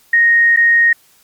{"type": "tone with dropouts", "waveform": "sine", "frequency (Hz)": 1864.7, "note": "A#6", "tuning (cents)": 0, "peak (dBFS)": -7, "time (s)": [0.13, 0.93], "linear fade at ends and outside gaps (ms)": 5, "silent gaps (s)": [0.563, 0.571], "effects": ["white hiss -51 dBFS RMS until 1.23 s", "MP3 96 kbps"]}